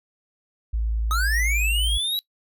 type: tone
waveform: sine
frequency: 55.2 Hz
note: A1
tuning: 6 cents sharp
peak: -21 dBFS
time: 0.73-1.98 s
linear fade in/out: 10 ms
type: linear sweep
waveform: square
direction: up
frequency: 1239 to 3929 Hz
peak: -23 dBFS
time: 1.11-2.19 s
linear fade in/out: 0 ms
effects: noise-tail reverb RT60 0.1 s tail -20 dB re dry